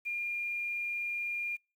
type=tone with quantisation; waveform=sine; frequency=2408 Hz; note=D7; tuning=43 cents sharp; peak=-32 dBFS; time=0.05-1.57 s; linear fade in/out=20 ms; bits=10; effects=noise-tail reverb RT60 0.3 s tail -26 dB re dry